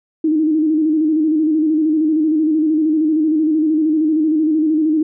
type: tone with vibrato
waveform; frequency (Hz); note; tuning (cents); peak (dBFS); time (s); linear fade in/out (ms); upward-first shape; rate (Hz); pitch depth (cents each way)
sine; 311.1; D#4; 0; -12; 0.24-5.03; 5; square; 13; 49
effects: none